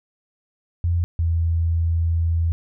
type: tone pair in turn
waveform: sine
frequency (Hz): 85.9 / 83.17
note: F2 / E2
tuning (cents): -28 / +16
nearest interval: minor second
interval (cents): 56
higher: first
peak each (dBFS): -17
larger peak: neither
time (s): 0.84-1.04 / 1.19-2.52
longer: second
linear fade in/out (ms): 0
effects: none